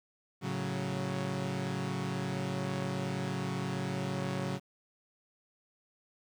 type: chord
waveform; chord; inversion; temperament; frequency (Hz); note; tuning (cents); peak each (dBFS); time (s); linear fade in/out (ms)
sawtooth; F# minor; first; equal; 110 / 138.59 / 185; A2 / C#3 / F#3; 0 / 0 / 0; -37 / -32 / -32; 0.41-4.6; 50
effects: low-pass 7000 Hz 12 dB/octave + 10-bit